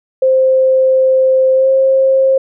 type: tone with pitch glide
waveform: sine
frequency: 523.3 to 532.4 Hz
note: C5 to C5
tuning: 0 to +30 cents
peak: -7 dBFS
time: 0.22-2.38 s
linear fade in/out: 5 ms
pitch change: +30 cents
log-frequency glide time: 1.55-1.69 s
effects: none